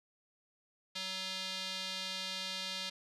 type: tone with band-pass filter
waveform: square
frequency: 188.6 Hz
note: F#3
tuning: 33 cents sharp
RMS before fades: -40 dBFS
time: 0.95-2.9 s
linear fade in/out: 10 ms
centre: 3900 Hz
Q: 2.5
effects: resampled to 32000 Hz

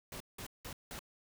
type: noise bursts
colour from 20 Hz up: pink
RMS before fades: -45 dBFS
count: 4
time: 0.12-0.992 s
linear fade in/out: 2 ms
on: 83 ms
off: 180 ms
effects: none

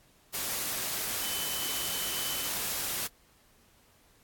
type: tone in noise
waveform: sine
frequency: 3034 Hz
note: F#7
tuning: 43 cents sharp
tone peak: -38 dBFS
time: 1.21-2.5 s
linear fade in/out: 20 ms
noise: white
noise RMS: -33 dBFS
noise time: 0.33-3.08 s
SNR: -8 dB
effects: pink hiss -63 dBFS RMS until 4.23 s + AAC 64 kbps

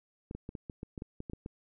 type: clicks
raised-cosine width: 3 ms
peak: -27 dBFS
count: 12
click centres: 0.311 / 0.35 / 0.491 / 0.552 / 0.698 / 0.831 / 0.978 / 1.021 / 1.204 / 1.298 / 1.334 / 1.461 s
effects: none

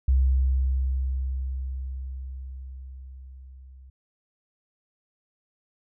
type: tone with level ramp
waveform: sine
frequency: 65.41 Hz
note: C2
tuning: in tune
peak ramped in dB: -16 to -45 dBFS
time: 0.08-3.9 s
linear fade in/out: 5 ms
effects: none

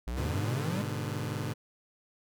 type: exponential sweep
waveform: square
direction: up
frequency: 55 to 208.9 Hz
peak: -33 dBFS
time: 0.07-0.82 s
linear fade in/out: 5 ms
type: chord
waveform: sawtooth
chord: G# diminished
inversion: none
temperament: just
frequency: 103.83 / 124.59 / 149.51 Hz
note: G#2 / B2 / D3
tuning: 0 / +16 / +31 cents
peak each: -32 / -33 / -33 dBFS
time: 0.16-1.54 s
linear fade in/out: 20 ms
effects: none

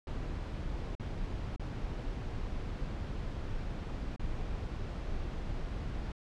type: noise with dropouts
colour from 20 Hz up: brown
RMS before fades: -37 dBFS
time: 0.07-6.12 s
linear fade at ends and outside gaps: 2 ms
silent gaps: 0.952-0.997 / 1.562-1.596 / 4.162-4.195 s
effects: low-pass 5000 Hz 12 dB/octave

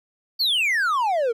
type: exponential sweep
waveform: triangle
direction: down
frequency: 4617 to 440 Hz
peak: -17 dBFS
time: 0.39-1.33 s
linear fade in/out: 20 ms
effects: none

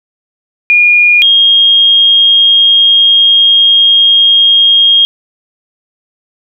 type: tone pair in turn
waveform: sine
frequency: 2431 / 3245 Hz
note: D#7 / G#7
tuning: -41 / -41 cents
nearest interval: perfect fourth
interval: 500 cents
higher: second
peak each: -3 dBFS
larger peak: neither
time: 0.7-1.22 / 1.22-5.05 s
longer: second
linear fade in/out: 0 ms
effects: none

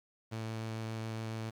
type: tone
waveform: sawtooth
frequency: 111.6 Hz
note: A2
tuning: 25 cents sharp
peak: -33 dBFS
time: 0.31-1.51 s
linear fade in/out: 20 ms
effects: low-pass 8000 Hz 12 dB/octave + 10-bit

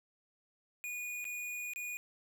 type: tone with dropouts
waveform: square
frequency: 2454 Hz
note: D#7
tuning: 25 cents flat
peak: -39 dBFS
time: 0.84-1.97 s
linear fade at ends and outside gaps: 0 ms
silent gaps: 1.243-1.252 / 1.735-1.76 s
effects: 12-bit

